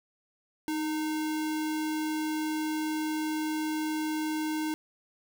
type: tone with sample-and-hold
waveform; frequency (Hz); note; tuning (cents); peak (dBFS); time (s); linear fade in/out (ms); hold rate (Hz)
sine; 311.1; D#4; 0; -28; 0.68-4.74; 0; 1225
effects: none